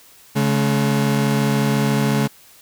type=tone pair together; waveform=35% pulse; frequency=139.62 / 213.6 Hz; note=C#3 / G#3; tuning=+13 / +49 cents; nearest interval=perfect fifth; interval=736 cents; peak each=-17 dBFS; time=0.35-2.28 s; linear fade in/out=20 ms; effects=white hiss -48 dBFS RMS until 2.61 s